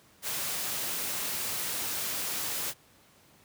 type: noise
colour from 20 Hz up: white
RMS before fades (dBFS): -33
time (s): 0.22-2.74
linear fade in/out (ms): 50
effects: pink hiss -60 dBFS RMS until 3.44 s + high-pass 80 Hz 12 dB/octave